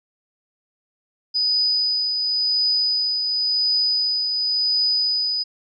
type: tone with tremolo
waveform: sine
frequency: 4978 Hz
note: D#8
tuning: in tune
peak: -16 dBFS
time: 1.34-5.44 s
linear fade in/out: 20 ms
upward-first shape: triangle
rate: 0.93 Hz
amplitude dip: 40%
effects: none